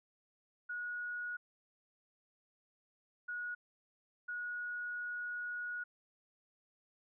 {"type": "tone bursts at uneven times", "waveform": "sine", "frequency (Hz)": 1454, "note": "F#6", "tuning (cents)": -31, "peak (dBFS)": -38, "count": 3, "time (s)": [[0.69, 1.37], [3.28, 3.55], [4.28, 5.84]], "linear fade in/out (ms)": 10, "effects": []}